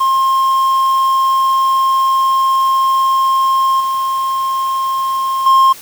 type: tone with level steps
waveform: triangle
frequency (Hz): 1064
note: C6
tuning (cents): +29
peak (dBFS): -8 / -12 / -4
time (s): 0-5.73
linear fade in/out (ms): 10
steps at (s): 3.8 / 5.46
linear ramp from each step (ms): 5
effects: white hiss -35 dBFS RMS until 5.81 s